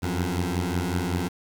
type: beating tone pair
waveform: 15% pulse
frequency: 86 / 91.3 Hz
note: F2 / F#2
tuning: -26 / -23 cents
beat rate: 5.3 Hz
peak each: -21 dBFS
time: 0.02-1.29 s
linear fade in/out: 20 ms
effects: 7-bit